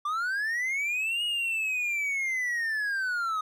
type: linear two-way sweep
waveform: triangle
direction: up then down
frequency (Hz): 1158 to 2895 to 1245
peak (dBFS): -25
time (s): 0.05-3.41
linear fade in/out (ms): 5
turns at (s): 1.24
effects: none